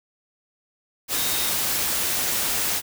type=tone in noise; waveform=sine; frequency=3722 Hz; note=A#7; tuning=3 cents flat; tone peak=-32 dBFS; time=1.14-1.53 s; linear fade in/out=50 ms; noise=white; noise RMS=-24 dBFS; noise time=1.08-2.82 s; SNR=-11 dB; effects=none